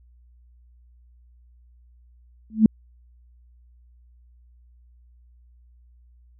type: tone with exponential growth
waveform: sine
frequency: 218.8 Hz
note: A3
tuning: 9 cents flat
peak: -6 dBFS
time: 2.5-2.66 s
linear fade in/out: 2 ms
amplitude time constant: 33 ms
effects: added 60 Hz sine -51 dBFS peak until 6.39 s